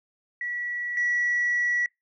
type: tone pair in turn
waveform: sine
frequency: 1939 / 1939 Hz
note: B6 / B6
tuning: -32 / -32 cents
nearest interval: unison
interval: 0 cents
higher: neither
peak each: -28 / -21 dBFS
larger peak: second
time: 0.41-0.97 / 0.97-1.86 s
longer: second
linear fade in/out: 2 ms
effects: noise-tail reverb RT60 0.2 s tail -26 dB re dry + tanh soft clip ceiling -18 dBFS